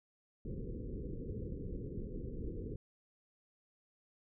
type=low-pass noise; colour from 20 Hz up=pink; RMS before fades=-42 dBFS; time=0.45-2.76 s; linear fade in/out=2 ms; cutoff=500 Hz; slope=96 dB/octave; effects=none